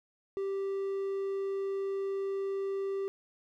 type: tone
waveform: triangle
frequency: 391.4 Hz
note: G4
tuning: 3 cents flat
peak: -29 dBFS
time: 0.37-3.08 s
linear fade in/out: 0 ms
effects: none